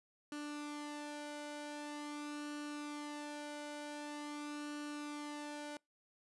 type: tone with flanger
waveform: sawtooth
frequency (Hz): 294.9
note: D4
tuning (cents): +7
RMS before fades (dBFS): -45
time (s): 0.32-5.77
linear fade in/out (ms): 2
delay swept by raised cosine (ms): 0.7 to 1.35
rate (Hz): 0.45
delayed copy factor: +0.55
effects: noise-tail reverb RT60 0.2 s tail -26 dB re dry + resampled to 24000 Hz